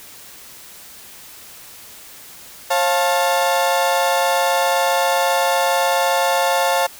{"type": "chord", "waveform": "35% pulse", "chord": "Db augmented", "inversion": "none", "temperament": "equal with one note detuned", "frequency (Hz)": [540.8, 698.5, 880], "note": ["Db5", "F5", "A5"], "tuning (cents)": [-43, 0, 0], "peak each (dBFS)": -18, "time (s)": [2.7, 6.87], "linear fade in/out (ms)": 10, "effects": ["white hiss -40 dBFS RMS until 6.99 s"]}